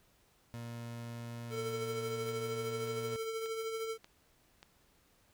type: tone with pitch glide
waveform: 30% pulse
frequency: 117.6 to 118.62 Hz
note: A#2 to A#2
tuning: +16 to +31 cents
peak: -39 dBFS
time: 0.54-3.16 s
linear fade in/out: 0 ms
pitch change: +15 cents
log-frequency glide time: 1.08-2.83 s
type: tone with tremolo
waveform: square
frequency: 447.4 Hz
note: A4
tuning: 29 cents sharp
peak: -35 dBFS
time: 1.5-3.98 s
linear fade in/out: 50 ms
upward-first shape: triangle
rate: 13 Hz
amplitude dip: 45%
type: click train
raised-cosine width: 0.2 ms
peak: -34 dBFS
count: 5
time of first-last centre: 2.29-4.629 s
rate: 1.71 Hz
effects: pink hiss -69 dBFS RMS until 5.33 s